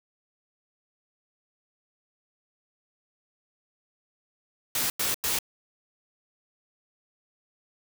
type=noise bursts; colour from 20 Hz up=white; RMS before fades=-27 dBFS; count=3; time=4.75-5.388 s; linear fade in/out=2 ms; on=150 ms; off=94 ms; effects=none